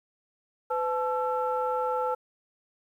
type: tone cluster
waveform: sine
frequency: 504 / 868 / 1339 Hz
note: B4 / A5 / E6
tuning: +35 / -24 / +27 cents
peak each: -28 / -29 / -32 dBFS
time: 0.7-2.15 s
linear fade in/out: 10 ms
effects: tanh soft clip ceiling -16 dBFS + 10-bit